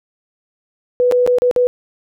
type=tone with dropouts; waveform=sine; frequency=493.9 Hz; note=B4; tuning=in tune; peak=-10 dBFS; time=1-1.67 s; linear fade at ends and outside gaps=0 ms; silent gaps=1.113-1.122 / 1.264-1.275 / 1.385-1.42 / 1.512-1.562 s; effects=none